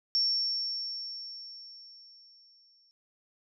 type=tone with exponential decay; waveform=sine; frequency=5460 Hz; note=F8; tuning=40 cents flat; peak=-23 dBFS; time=0.15-2.91 s; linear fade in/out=0 ms; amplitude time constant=600 ms; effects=none